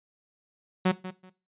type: tone with echo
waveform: sawtooth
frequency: 185 Hz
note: F#3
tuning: in tune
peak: -16 dBFS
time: 0.85-0.92 s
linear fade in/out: 10 ms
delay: 190 ms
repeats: 2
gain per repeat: -14 dB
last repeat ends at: 1.3 s
effects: noise-tail reverb RT60 0.3 s tail -18 dB re dry + resampled to 8000 Hz